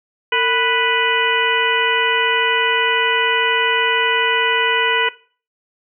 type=harmonic tone with a mistuned harmonic; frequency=493.9 Hz; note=B4; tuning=in tune; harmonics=1 / 2 / 3 / 4 / 5 / 6; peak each=-21 / -21 / -21 / -21 / -21 / -21 dBFS; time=0.32-5.09 s; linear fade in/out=5 ms; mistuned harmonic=1; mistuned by=-140 cents; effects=noise-tail reverb RT60 0.4 s tail -19 dB re dry